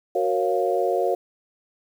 sine chord, Gb major seventh, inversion none, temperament equal with one note detuned, 370 / 466.2 / 550.2 / 698.5 Hz, Gb4 / Bb4 / Db5 / F5, 0 / 0 / -13 / 0 cents, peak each -25 dBFS, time 0.15-1.15 s, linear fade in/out 5 ms, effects 8-bit

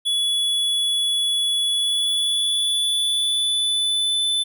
square tone with pitch glide, 3400 to 3512 Hz, G#7 to A7, +40 to -4 cents, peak -19 dBFS, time 0.05-4.44 s, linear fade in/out 20 ms, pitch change +56 cents, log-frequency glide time 1.64-4.23 s, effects none

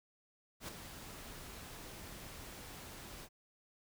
pink noise with ADSR envelope, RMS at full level -42 dBFS, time 0.6-3.29 s, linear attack 85 ms, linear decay 4 ms, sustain -8 dB, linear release 57 ms, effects none

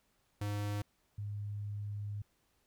square / sine tone pair in turn, 103 / 103 Hz, G#2 / G#2, -14 / -14 cents, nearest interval unison, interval 0 cents, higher neither, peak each -35 / -37 dBFS, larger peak first, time 0.41-0.82 / 1.18-2.22 s, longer second, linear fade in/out 5 ms, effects pink hiss -75 dBFS RMS until 2.66 s

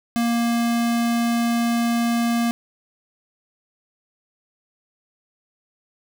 square tone, 234.4 Hz, A#3, 10 cents sharp, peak -19 dBFS, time 0.16-2.51 s, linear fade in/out 0 ms, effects none

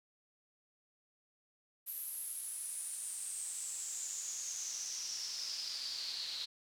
pink noise with band-pass filter sweep, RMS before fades -42 dBFS, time 1.86-6.46 s, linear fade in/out 20 ms, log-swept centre 12000 to 4100 Hz, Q 7.9, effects none

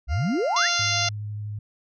sine exponential sweep, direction up, 57.3 to 2347 Hz, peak -21 dBFS, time 0.07-0.7 s, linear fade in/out 50 ms
20% pulse tone with pitch glide, 698.5 to 694.1 Hz, F5 to F5, 0 to -11 cents, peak -27 dBFS, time 0.08-0.95 s, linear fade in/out 50 ms, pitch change -11 cents, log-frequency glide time 0.31-0.52 s
harmonic tone, 695 Hz, F5, 9 cents flat, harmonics 1 / 2 / 3 / 4 / 5 / 6 / 7 / 8 / 9, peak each -30 / -30 / -30 / -30 / -30 / -30 / -30 / -30 / -30 dBFS, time 0.56-1.09 s, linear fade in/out 5 ms
sine tone with vibrato, 104.8 Hz, G#2, 16 cents sharp, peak -29 dBFS, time 0.79-1.59 s, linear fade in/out 5 ms, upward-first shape square, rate 12 Hz, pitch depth 9 cents each way
effects resampled to 16000 Hz

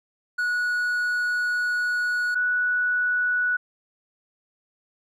triangle / sine tone pair in turn, 1463 / 1474 Hz, F#6 / F#6, -20 / -7 cents, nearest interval unison, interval 13 cents, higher second, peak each -20 / -20 dBFS, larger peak neither, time 0.38-2.35 / 2.35-3.57 s, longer first, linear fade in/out 10 ms, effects none

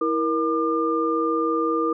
sine tone cluster, 325.4 / 470.5 / 1201 Hz, E4 / A#4 / D6, -22 / +16 / +38 cents, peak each -24 dBFS, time 0.01-1.93 s, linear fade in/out 5 ms, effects none

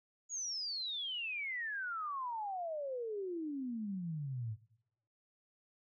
sine exponential sweep, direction down, 6860 to 103.6 Hz, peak -37 dBFS, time 0.29-4.57 s, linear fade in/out 50 ms, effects noise-tail reverb RT60 0.9 s tail -22 dB re dry

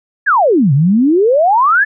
sine exponential two-way sweep, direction down then up, 1772 to 130 to 1772 Hz, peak -7 dBFS, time 0.26-1.85 s, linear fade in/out 20 ms, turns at 0.73 s, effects none

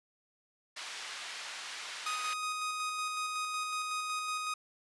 pink band-pass noise, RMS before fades -43 dBFS, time 0.76-2.34 s, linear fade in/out 10 ms, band 1400 to 6000 Hz, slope 12 dB/octave
sawtooth tone with tremolo, 1249 Hz, D#6, 6 cents sharp, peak -29 dBFS, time 2.06-4.54 s, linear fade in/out 5 ms, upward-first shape square, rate 5.4 Hz, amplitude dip 25%
effects resampled to 24000 Hz

